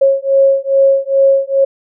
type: beating tone pair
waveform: sine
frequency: 544 / 546.4 Hz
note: C#5 / C#5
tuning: -33 / -25 cents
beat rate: 2.4 Hz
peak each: -11 dBFS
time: 0.01-1.65 s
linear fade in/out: 10 ms
effects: none